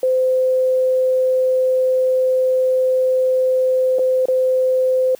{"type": "tone with dropouts", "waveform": "sine", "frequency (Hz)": 515, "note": "C5", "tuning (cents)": -28, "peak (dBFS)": -13, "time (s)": [0.03, 5.15], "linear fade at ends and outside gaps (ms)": 2, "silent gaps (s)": [[3.986, 3.992], [4.256, 4.284]], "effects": ["white hiss -48 dBFS RMS until 5.19 s", "high-pass 80 Hz 12 dB/octave"]}